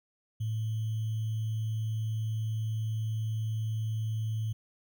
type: tone with sample-and-hold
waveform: sine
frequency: 110 Hz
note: A2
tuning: in tune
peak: -29 dBFS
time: 0.4-4.53 s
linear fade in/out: 10 ms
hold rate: 3150 Hz
effects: none